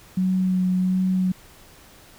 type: tone with vibrato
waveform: sine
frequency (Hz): 185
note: F#3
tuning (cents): 0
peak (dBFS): -18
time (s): 0.17-1.32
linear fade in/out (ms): 5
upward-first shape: sine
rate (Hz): 1.4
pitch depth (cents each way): 14
effects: pink hiss -49 dBFS RMS until 2.18 s